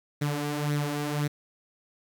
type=tone with flanger; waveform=sawtooth; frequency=146.83 Hz; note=D3; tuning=in tune; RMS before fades=-29 dBFS; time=0.21-1.28 s; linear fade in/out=10 ms; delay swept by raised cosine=0.5 to 4.3 ms; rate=1.9 Hz; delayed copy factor=+0.6; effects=10-bit